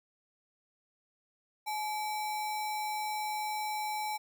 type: tone with sample-and-hold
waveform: sine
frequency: 851 Hz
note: G#5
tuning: 42 cents sharp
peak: -32 dBFS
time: 1.66-4.18 s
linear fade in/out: 20 ms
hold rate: 3150 Hz
effects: none